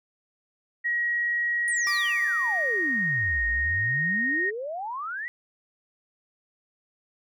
sine tone with pitch glide, 1901 to 1859.7 Hz, A#6 to A#6, +33 to -5 cents, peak -23 dBFS, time 0.84-4.51 s, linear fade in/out 20 ms, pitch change -38 cents, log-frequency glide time 1.79-2.95 s
sine exponential two-way sweep, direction down then up, 9397 to 52 to 1994 Hz, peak -30 dBFS, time 1.68-5.28 s, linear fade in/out 0 ms, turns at 3.47 s
30% pulse tone with exponential decay, 1174.7 Hz, D6, in tune, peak -26 dBFS, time 1.87-3.62 s, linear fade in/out 0 ms, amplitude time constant 380 ms
effects none

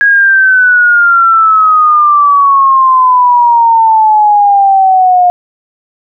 sine exponential sweep, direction down, 1654 to 711 Hz, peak -3 dBFS, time 0.01-5.3 s, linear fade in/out 0 ms, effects none

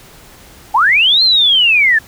sine linear two-way sweep, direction up then down, 784 to 4227 to 1699 Hz, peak -7 dBFS, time 0.74-1.99 s, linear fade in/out 10 ms, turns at 1.23 s, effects pink hiss -40 dBFS RMS until 2.07 s

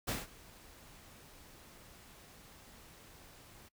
pink noise with ADSR envelope, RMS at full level -35 dBFS, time 0.07-3.69 s, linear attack 15 ms, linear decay 180 ms, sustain -22 dB, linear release 15 ms, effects noise-tail reverb RT60 0.1 s tail -22 dB re dry

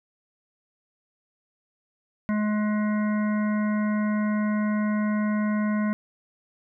harmonic tone, 211.2 Hz, G#3, 29 cents sharp, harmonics 1 / 3 / 5 / 7 / 9 / 10, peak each -22 / -35 / -36 / -38 / -40 / -45 dBFS, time 2.29-5.93 s, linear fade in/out 0 ms, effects none

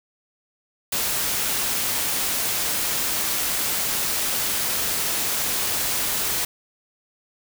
white noise, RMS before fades -24 dBFS, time 0.92-6.45 s, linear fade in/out 5 ms, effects none

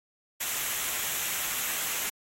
white noise with comb filter, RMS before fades -31 dBFS, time 0.4-2.1 s, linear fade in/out 10 ms, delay 0.21 ms, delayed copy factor -0.5, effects AAC 48 kbps

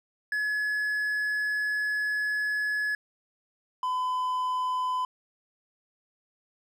triangle tone pair in turn, 1699 / 1010.2 Hz, G#6 / B5, +39 / +39 cents, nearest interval major sixth, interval 900 cents, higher first, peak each -24 dBFS, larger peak neither, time 0.32-2.95 / 3.83-5.05 s, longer first, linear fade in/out 2 ms, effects none

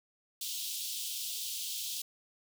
pink high-pass noise, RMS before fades -38 dBFS, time 0.41-2.02 s, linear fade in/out 5 ms, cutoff 3000 Hz, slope 48 dB/octave, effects none

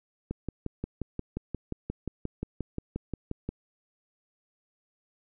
click train, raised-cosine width 3 ms, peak -19 dBFS, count 19, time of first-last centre 0.31-3.49 s, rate 5.66 Hz, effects none

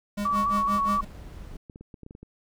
square tone with tremolo, 204.7 Hz, G#3, 25 cents flat, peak -27 dBFS, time 0.17-1.05 s, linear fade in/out 10 ms, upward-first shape sine, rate 5.7 Hz, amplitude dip 95%
brown noise, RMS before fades -41 dBFS, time 0.17-1.57 s, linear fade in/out 5 ms
sine tone with vibrato, 1134 Hz, C#6, 39 cents sharp, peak -22 dBFS, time 0.25-1.01 s, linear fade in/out 5 ms, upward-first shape square, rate 4.7 Hz, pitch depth 29 cents each way
clicks, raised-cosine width 3 ms, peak -30 dBFS, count 10, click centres 1.557 / 1.698 / 1.759 / 1.81 / 1.942 / 2.033 / 2.064 / 2.109 / 2.151 / 2.23 s
effects none

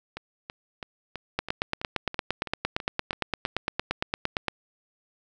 two click trains, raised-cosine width 0.3 ms, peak -9 / -19 dBFS, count 28 / 11, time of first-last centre 1.39-4.483 / 0.17-3.459 s, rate 8.73 / 3.04 Hz, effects none

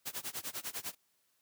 white noise with tremolo, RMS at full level -38 dBFS, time 0.05-0.95 s, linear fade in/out 20 ms, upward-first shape sine, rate 10 Hz, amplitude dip 95%, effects white hiss -75 dBFS RMS until 1.41 s + high-pass 80 Hz 12 dB/octave

